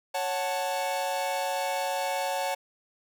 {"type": "chord", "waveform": "45% pulse", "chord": "F# minor", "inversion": "second", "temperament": "equal", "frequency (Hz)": [554.4, 740, 880], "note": ["C#5", "F#5", "A5"], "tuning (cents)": [0, 0, 0], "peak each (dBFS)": -32, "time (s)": [0.14, 2.55], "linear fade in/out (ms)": 10, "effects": []}